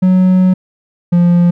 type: tone pair in turn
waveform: triangle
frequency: 184.9 / 174.23 Hz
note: F#3 / F3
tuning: -1 / -4 cents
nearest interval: minor second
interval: 103 cents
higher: first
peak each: -4 dBFS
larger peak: neither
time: 0.02-0.54 / 1.12-1.51 s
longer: first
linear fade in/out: 10 ms
effects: none